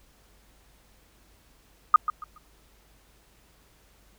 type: tone with echo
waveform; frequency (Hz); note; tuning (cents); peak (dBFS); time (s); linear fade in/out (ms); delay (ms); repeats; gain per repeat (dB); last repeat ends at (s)
sine; 1235; D#6; -13; -10; 1.94-1.96; 2; 140; 3; -12; 2.38
effects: added 50 Hz sine -61 dBFS peak until 4.18 s + pink hiss -61 dBFS RMS until 4.18 s